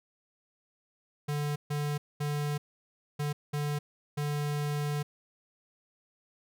square tone bursts at uneven times, 146.83 Hz, D3, in tune, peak -30 dBFS, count 6, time 1.28-1.56 / 1.7-1.98 / 2.2-2.58 / 3.19-3.33 / 3.53-3.79 / 4.17-5.03 s, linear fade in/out 10 ms, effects none

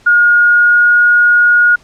sine tone with pitch glide, 1431 to 1440.1 Hz, F6 to F#6, +42 to -47 cents, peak -5 dBFS, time 0.06-1.76 s, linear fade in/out 10 ms, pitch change +11 cents, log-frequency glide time 0.32-1 s, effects pink hiss -46 dBFS RMS until 1.83 s + low-pass 7000 Hz 12 dB/octave

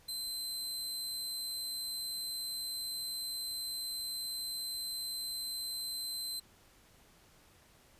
sawtooth tone, 4085 Hz, C8, 42 cents flat, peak -34 dBFS, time 0.08-6.4 s, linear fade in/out 10 ms, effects pink hiss -63 dBFS RMS until 7.99 s + resampled to 32000 Hz

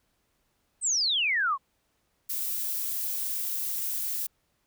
sine exponential sweep, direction down, 8560 to 1032 Hz, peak -23 dBFS, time 0.81-1.58 s, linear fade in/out 50 ms
violet noise, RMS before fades -31 dBFS, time 2.29-4.27 s, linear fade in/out 10 ms
effects pink hiss -73 dBFS RMS until 4.66 s

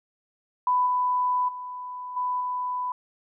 sine tone with level steps, 996 Hz, B5, 14 cents sharp, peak -19 / -21 / -33 / -24 / -26 dBFS, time 0.67-2.92 s, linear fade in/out 2 ms, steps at 0.86 / 1.48 / 2.16 / 2.4 s, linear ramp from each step 10 ms, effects none

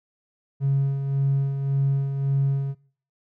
triangle tone with tremolo, 137.8 Hz, C#3, 10 cents flat, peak -14 dBFS, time 0.6-2.75 s, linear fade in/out 50 ms, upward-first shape sine, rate 1.8 Hz, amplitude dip 60%, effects noise-tail reverb RT60 0.5 s tail -22 dB re dry + tanh soft clip ceiling -15 dBFS

